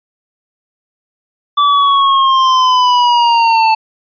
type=linear sweep; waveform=square; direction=down; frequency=1161 to 880 Hz; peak=-8 dBFS; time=1.57-3.75 s; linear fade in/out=10 ms; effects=resampled to 11025 Hz